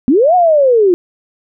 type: linear two-way sweep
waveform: sine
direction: up then down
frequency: 229.1 to 740 to 338.9 Hz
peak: -6 dBFS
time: 0.08-0.94 s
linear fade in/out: 0 ms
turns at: 0.35 s
effects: none